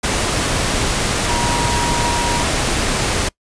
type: tone in noise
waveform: sine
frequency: 952 Hz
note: A#5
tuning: 36 cents sharp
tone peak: -20 dBFS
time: 1.29-2.44 s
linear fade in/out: 10 ms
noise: pink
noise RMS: -18 dBFS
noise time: 0.03-3.29 s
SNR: -5 dB
effects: noise-tail reverb RT60 0.1 s tail -24 dB re dry + resampled to 22050 Hz